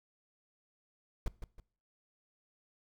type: noise with echo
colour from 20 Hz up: brown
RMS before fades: -31 dBFS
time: 1.26-1.28 s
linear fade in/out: 2 ms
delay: 160 ms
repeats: 2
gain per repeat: -9 dB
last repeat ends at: 1.6 s
effects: noise-tail reverb RT60 0.5 s tail -21 dB re dry